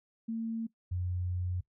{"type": "tone pair in turn", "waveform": "sine", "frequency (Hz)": [226.3, 90.09], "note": ["A3", "F#2"], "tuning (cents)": [49, -46], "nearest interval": "octave + major third", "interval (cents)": 1595, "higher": "first", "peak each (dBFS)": [-32, -31], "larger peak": "second", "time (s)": [[0.28, 0.67], [0.91, 1.61]], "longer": "second", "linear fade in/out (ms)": 10, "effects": ["noise-tail reverb RT60 0.1 s tail -19 dB re dry"]}